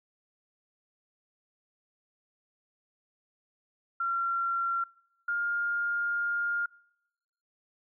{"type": "tone pair in turn", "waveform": "sine", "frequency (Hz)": [1370, 1410.1], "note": ["F6", "F6"], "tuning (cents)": [-34, 16], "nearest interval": "unison", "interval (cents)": 50, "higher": "second", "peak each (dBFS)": -27, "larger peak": "neither", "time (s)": [[4, 4.84], [5.28, 6.66]], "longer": "second", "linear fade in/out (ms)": 5, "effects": ["noise-tail reverb RT60 0.9 s tail -24 dB re dry"]}